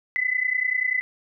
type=tone pair together; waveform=sine; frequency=1997.8 / 2028 Hz; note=B6 / B6; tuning=+19 / +45 cents; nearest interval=unison; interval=26 cents; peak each=-24 dBFS; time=0.16-1.01 s; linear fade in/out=0 ms; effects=none

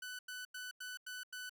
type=tone bursts; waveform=sawtooth; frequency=1496 Hz; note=F#6; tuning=19 cents sharp; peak=-40 dBFS; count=6; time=0.02-1.495 s; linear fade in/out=5 ms; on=170 ms; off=91 ms; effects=13-bit

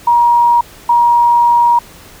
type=tone pair in turn; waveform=sine; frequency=950 / 950 Hz; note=A#5 / A#5; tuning=+33 / +33 cents; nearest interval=unison; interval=0 cents; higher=neither; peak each=-6 dBFS; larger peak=neither; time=0.07-0.61 / 0.89-1.79 s; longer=second; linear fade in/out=5 ms; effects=pink hiss -38 dBFS RMS until 2.2 s

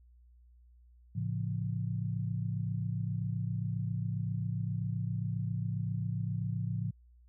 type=chord; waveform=sine; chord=A augmented; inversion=none; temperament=just; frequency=110 / 137.5 / 171.88 Hz; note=A2 / C#3 / E#3; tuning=0 / -14 / -27 cents; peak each=-34 / -37 / -37 dBFS; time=1.15-6.91 s; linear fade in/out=10 ms; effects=added 60 Hz sine -57 dBFS peak until 7.28 s

